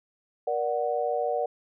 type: chord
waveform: sine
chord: Bb augmented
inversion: none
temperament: equal with one note detuned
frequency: 473.8 / 587.3 / 740 Hz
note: Bb4 / D5 / F#5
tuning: +28 / 0 / 0 cents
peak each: -29 dBFS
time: 0.47-1.46 s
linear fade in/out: 5 ms
effects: none